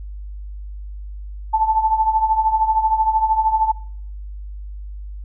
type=tone with tremolo; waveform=sine; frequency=878 Hz; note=A5; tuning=4 cents flat; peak=-11 dBFS; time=1.53-3.72 s; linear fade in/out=10 ms; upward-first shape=triangle; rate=13 Hz; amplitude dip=80%; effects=noise-tail reverb RT60 0.6 s tail -21 dB re dry + added 50 Hz sine -29 dBFS peak until 5.24 s